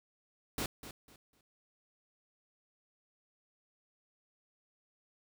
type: noise with echo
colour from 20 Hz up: pink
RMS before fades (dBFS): -36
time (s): 0.58-0.66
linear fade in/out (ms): 2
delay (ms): 250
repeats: 3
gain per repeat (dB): -12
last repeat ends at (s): 1.41
effects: none